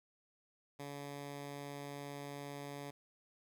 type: tone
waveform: 10% pulse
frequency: 142.5 Hz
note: C#3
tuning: 48 cents sharp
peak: -36 dBFS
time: 0.79-2.91 s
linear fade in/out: 10 ms
effects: none